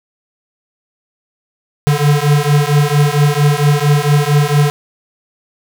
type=beating tone pair; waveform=square; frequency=143.9 / 148.3 Hz; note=D3 / D3; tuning=-35 / +17 cents; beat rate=4.4 Hz; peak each=-13 dBFS; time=1.87-4.7 s; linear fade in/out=0 ms; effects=none